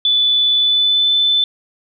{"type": "tone with pitch glide", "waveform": "sine", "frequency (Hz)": [3479, 3517], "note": ["A7", "A7"], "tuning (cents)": [-20, -1], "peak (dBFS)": -11, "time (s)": [0.05, 1.44], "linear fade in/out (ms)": 2, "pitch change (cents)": 19, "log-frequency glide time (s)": [0.58, 1.11], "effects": []}